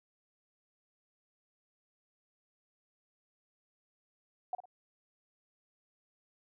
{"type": "tone with echo", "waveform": "sine", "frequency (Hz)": 732, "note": "F#5", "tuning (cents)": -19, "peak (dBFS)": -31, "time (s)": [4.53, 4.55], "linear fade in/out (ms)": 2, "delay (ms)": 53, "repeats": 2, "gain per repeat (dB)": -11, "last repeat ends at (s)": 4.656, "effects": []}